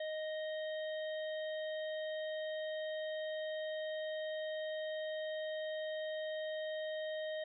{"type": "harmonic tone with a mistuned harmonic", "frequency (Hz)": 622.3, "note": "D#5", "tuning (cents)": 0, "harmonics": [1, 3, 5, 6], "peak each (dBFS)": [-38, -48, -52, -53], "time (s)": [0, 7.44], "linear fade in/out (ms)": 5, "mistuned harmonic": 5, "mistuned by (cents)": 15, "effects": []}